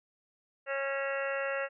harmonic tone with a mistuned harmonic, 274.3 Hz, C#4, 18 cents flat, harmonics 2 / 3 / 4 / 5 / 6 / 7 / 8 / 9 / 10, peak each -33 / -46 / -47 / -39 / -40 / -39 / -47 / -49 / -43 dBFS, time 0.66-1.69 s, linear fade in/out 50 ms, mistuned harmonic 9, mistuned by +53 cents, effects none

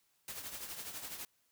white noise with tremolo, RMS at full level -42 dBFS, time 0.28-1.25 s, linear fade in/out 2 ms, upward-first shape triangle, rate 12 Hz, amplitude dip 65%, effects white hiss -75 dBFS RMS until 1.51 s

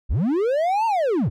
triangle linear two-way sweep, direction up then down, 32.59 to 928 to 71.6 Hz, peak -16 dBFS, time 0.09-1.3 s, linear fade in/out 20 ms, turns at 0.86 s, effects none

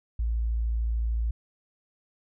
sine tone, 56.7 Hz, A#1, 47 cents flat, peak -24 dBFS, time 0.19-1.31 s, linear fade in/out 5 ms, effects none

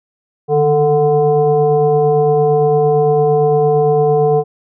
sine tone with frequency modulation, 443.9 Hz, A4, 15 cents sharp, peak -9 dBFS, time 0.48-4.44 s, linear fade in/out 50 ms, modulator 293 Hz, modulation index 0.87, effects none

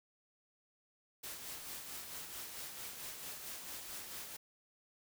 white noise with tremolo, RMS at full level -45 dBFS, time 1.23-4.37 s, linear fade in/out 10 ms, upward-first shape sine, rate 4.5 Hz, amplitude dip 40%, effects none

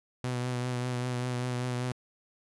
sawtooth tone with vibrato, 124.4 Hz, B2, 13 cents sharp, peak -26 dBFS, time 0.24-1.92 s, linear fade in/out 0 ms, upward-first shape triangle, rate 5.1 Hz, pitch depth 30 cents each way, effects resampled to 24000 Hz

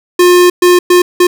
square tone bursts at uneven times, 356.4 Hz, F4, 35 cents sharp, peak -4 dBFS, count 4, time 0.19-0.5 / 0.62-0.79 / 0.9-1.02 / 1.2-1.27 s, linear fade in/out 5 ms, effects none

